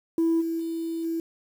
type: tone with level steps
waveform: sine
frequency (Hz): 329.6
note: E4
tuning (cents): 0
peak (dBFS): -18 / -25 / -27 / -25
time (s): 0.18-1.2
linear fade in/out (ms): 2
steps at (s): 0.4 / 0.59 / 1.03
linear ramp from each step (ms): 20
effects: tanh soft clip ceiling -17 dBFS + 8-bit